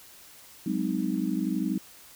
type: chord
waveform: sine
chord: Ab dominant seventh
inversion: third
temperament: just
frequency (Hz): 186.89 / 207.7 / 259.6 / 311.5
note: Gb3 / Ab3 / C4 / Eb4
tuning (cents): +18 / 0 / -13 / +2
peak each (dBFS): -31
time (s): 0.66-1.78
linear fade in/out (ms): 5
effects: white hiss -51 dBFS RMS until 2.15 s